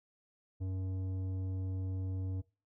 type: tone with tanh clipping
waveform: sine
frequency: 94 Hz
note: F#2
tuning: 28 cents sharp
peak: -36 dBFS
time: 0.6-2.42 s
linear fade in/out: 20 ms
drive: 11 dB
effects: noise-tail reverb RT60 0.3 s tail -20 dB re dry